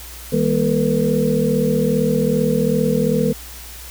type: tone cluster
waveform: sine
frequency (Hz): 158.6 / 201.5 / 236.8 / 449.6 / 492.1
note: D#3 / G3 / A#3 / A4 / B4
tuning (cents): +33 / +48 / +27 / +37 / -6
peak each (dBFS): -21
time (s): 0.32-3.33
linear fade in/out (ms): 10
effects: added 60 Hz sine -37 dBFS peak until 3.9 s + white hiss -37 dBFS RMS until 3.9 s